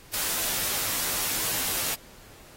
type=noise with comb filter; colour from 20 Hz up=white; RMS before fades=-28 dBFS; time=0.13-1.95 s; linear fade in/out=10 ms; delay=14 ms; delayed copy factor=-0.65; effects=pink hiss -51 dBFS RMS until 2.56 s + AAC 48 kbps